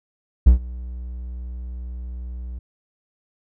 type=tone with ADSR envelope; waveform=triangle; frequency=61.2 Hz; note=B1; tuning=15 cents flat; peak=-3 dBFS; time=0.46-2.59 s; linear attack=12 ms; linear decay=110 ms; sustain=-24 dB; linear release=6 ms; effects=none